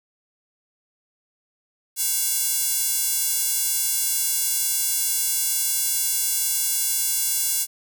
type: tone with high-pass filter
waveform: square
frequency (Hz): 311.1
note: D#4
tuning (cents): 0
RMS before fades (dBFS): -23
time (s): 1.96-7.67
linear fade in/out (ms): 50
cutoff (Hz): 8300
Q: 0.93
effects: none